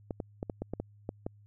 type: clicks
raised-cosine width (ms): 2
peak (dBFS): -21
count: 9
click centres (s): 0.108 / 0.202 / 0.429 / 0.498 / 0.62 / 0.736 / 0.8 / 1.091 / 1.265
effects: added 103 Hz sine -55 dBFS peak until 1.46 s